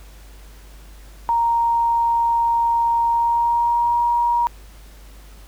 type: tone with pitch glide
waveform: sine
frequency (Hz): 932.3 to 949.1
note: A#5 to A#5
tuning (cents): 0 to +31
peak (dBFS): -15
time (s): 1.29-4.47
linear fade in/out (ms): 0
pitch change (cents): +31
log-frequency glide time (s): 3.08-4
effects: added 50 Hz sine -40 dBFS peak until 5.47 s + pink hiss -49 dBFS RMS until 5.47 s